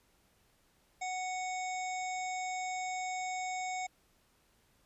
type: harmonic tone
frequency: 740 Hz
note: F#5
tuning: in tune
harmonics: 1 / 3 / 5 / 7 / 9 / 10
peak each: -36 / -41 / -52 / -55 / -51 / -47 dBFS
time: 1.01-3.87 s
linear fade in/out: 10 ms
effects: pink hiss -70 dBFS RMS until 4.85 s + resampled to 32000 Hz